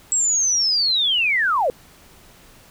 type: linear sweep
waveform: sine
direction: down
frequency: 7760 to 462.8 Hz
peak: -16 dBFS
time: 0.12-1.7 s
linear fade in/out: 0 ms
effects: pink hiss -49 dBFS RMS until 2.7 s